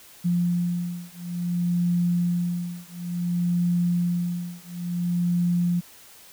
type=beating tone pair; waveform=sine; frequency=174.61 / 175.18 Hz; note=F3 / F3; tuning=0 / +6 cents; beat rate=0.57 Hz; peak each=-25 dBFS; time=0.24-5.81 s; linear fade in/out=20 ms; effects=white hiss -49 dBFS RMS until 6.32 s